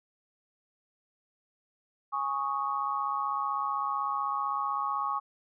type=chord; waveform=sine; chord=Ab suspended fourth; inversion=none; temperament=equal; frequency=830.6 / 1108.7 / 1244.5 Hz; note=Ab5 / Db6 / Eb6; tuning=0 / 0 / 0 cents; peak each=-35 / -30 / -35 dBFS; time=2.12-5.2 s; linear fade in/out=20 ms; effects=none